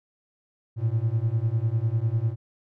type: beating tone pair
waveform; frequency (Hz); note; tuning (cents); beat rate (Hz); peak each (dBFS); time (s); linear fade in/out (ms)
triangle; 108.2 / 118.2; A2 / A#2; -29 / +24; 10; -23; 0.76-2.36; 50
effects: none